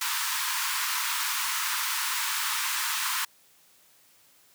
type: high-pass noise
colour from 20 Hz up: pink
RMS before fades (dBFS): -29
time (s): 0.01-3.25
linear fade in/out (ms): 5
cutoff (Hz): 910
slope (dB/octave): 96
effects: white hiss -60 dBFS RMS until 4.54 s + high-pass 80 Hz 12 dB/octave